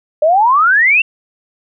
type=exponential sweep; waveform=sine; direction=up; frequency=587.3 to 2763 Hz; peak=-7 dBFS; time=0.22-1.02 s; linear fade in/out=5 ms; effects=none